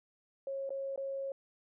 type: tone with dropouts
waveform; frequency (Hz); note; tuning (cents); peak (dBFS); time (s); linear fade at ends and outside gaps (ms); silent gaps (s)
sine; 545; C#5; -29; -35; 0.47-1.32; 2; 0.693-0.704 / 0.96-0.976
effects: none